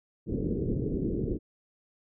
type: low-pass noise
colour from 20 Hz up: white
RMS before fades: -30 dBFS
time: 0.26-1.39 s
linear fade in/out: 50 ms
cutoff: 430 Hz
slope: 48 dB/octave
effects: none